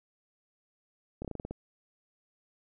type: slowing click train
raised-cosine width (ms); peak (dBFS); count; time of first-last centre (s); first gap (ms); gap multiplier
2; -24; 8; 1.22-1.51; 27; 1.14
effects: none